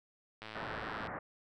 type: click train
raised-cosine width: 0.3 ms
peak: -29 dBFS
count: 72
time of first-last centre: 0.42-1.071 s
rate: 109 Hz
type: low-pass noise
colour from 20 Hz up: white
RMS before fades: -42 dBFS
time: 0.55-1.19 s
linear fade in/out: 5 ms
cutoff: 1800 Hz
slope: 48 dB/octave
effects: none